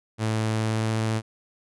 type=tone with pitch glide; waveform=sawtooth; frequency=110 to 110.77 Hz; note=A2 to A2; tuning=0 to +12 cents; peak=-19 dBFS; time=0.18-1.22 s; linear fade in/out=50 ms; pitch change=+12 cents; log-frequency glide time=0.53-0.94 s; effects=resampled to 24000 Hz